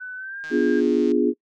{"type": "tone with pitch glide", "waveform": "sine", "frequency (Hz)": [1500, 1607.7], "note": ["F#6", "G6"], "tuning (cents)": [23, 43], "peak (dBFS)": -31, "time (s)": [0, 0.81], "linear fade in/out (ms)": 20, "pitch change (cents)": 120, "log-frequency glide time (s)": [0.15, 0.39]}
{"type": "click train", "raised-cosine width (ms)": 0.2, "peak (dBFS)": -26, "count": 106, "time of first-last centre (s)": [0.44, 1.117], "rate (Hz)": 155}
{"type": "chord", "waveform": "sine", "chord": "B diminished seventh", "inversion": "none", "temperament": "equal", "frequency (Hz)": [246.9, 293.7, 349.2, 415.3], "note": ["B3", "D4", "F4", "Ab4"], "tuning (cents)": [0, 0, 0, 0], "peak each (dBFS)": -22, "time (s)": [0.5, 1.34], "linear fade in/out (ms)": 50}
{"effects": ["noise-tail reverb RT60 0.1 s tail -25 dB re dry"]}